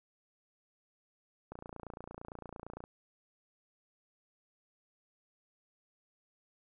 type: click train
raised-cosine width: 1 ms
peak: -30 dBFS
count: 39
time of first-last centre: 1.52-2.839 s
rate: 28.8 Hz
effects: none